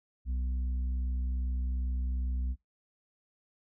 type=harmonic tone; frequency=62.5 Hz; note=B1; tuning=21 cents sharp; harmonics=1 / 3 / 4; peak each=-29 / -49 / -50 dBFS; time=0.25-2.56 s; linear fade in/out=50 ms; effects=noise-tail reverb RT60 0.2 s tail -26 dB re dry